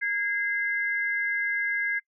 sine tone pair together, 1639.5 / 2067 Hz, G#6 / C7, -23 / -22 cents, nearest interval major third, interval 401 cents, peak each -27 / -28 dBFS, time 0.01-2 s, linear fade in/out 20 ms, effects noise-tail reverb RT60 0.1 s tail -25 dB re dry

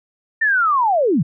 sine linear sweep, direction down, 1821 to 121.9 Hz, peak -13 dBFS, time 0.41-1.23 s, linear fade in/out 10 ms, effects none

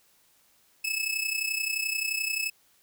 sawtooth tone with amplitude modulation, 2600 Hz, E7, 24 cents flat, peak -21 dBFS, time 0.84-2.5 s, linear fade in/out 10 ms, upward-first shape sine, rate 31.5 Hz, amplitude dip 70%, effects white hiss -64 dBFS RMS until 2.82 s

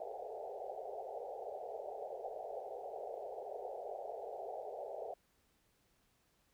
white band-pass noise, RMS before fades -45 dBFS, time 0-5.14 s, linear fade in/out 2 ms, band 400 to 800 Hz, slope 96 dB/octave, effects pink hiss -75 dBFS RMS until 6.53 s

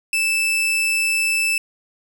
40% pulse tone, 2637 Hz, E7, in tune, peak -16 dBFS, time 0.13-1.58 s, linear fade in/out 2 ms, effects none

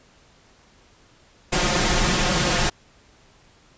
pink noise with comb filter, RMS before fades -20 dBFS, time 1.52-2.7 s, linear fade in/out 10 ms, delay 5.6 ms, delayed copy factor +0.85, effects pink hiss -55 dBFS RMS until 3.77 s + resampled to 16000 Hz

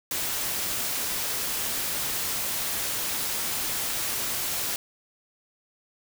white noise, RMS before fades -29 dBFS, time 0.11-4.76 s, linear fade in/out 2 ms, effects none

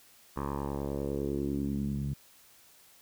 10% pulse tone with low-pass filter sweep, 70.1 Hz, C#2, 20 cents sharp, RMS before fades -33 dBFS, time 0.36-2.14 s, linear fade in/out 10 ms, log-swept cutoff 1200 to 150 Hz, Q 2.8, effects white hiss -59 dBFS RMS until 3.01 s

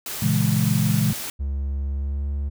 white noise, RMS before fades -31 dBFS, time 0.06-1.3 s, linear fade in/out 2 ms
sine chord, A# half-diminished seventh, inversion none, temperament equal, 116.54 / 138.59 / 164.81 / 207.7 Hz, A#2 / C#3 / E3 / G#3, 0 / 0 / 0 / 0 cents, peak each -23 dBFS, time 0.22-1.13 s, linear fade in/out 5 ms
triangle tone with pitch glide, 69.3 to 70.76 Hz, C#2 to C#2, 0 to +36 cents, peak -21 dBFS, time 1.39-2.5 s, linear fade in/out 20 ms, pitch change +36 cents, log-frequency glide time 1.93-2.27 s
effects none

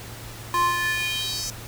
square tone with high-pass filter sweep, 349.2 Hz, F4, in tune, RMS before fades -25 dBFS, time 0.54-1.5 s, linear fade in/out 0 ms, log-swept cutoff 860 to 6000 Hz, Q 3.7, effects added 113 Hz sine -40 dBFS peak until 1.67 s + pink hiss -40 dBFS RMS until 1.67 s

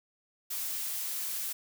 blue noise, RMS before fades -35 dBFS, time 0.5-1.53 s, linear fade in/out 10 ms, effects none

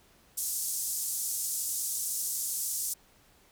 pink band-pass noise, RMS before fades -33 dBFS, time 0.37-2.94 s, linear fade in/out 10 ms, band 6600 to 14000 Hz, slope 24 dB/octave, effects pink hiss -62 dBFS RMS until 3.51 s

